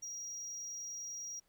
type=tone; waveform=triangle; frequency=5710 Hz; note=F8; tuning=37 cents sharp; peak=-40 dBFS; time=0.02-1.4 s; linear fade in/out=10 ms; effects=pink hiss -75 dBFS RMS until 1.48 s